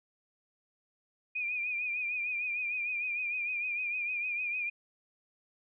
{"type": "tone with vibrato", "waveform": "sine", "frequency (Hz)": 2439, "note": "D#7", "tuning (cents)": -35, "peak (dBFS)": -31, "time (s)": [1.35, 4.7], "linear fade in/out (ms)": 10, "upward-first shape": "triangle", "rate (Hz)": 6.6, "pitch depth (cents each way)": 70, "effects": []}